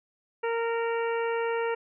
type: harmonic tone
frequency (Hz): 462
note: A#4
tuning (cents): -16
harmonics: 1 / 2 / 3 / 4 / 5 / 6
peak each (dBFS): -27 / -33 / -37 / -39 / -41 / -43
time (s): 0.43-1.75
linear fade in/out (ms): 10
effects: none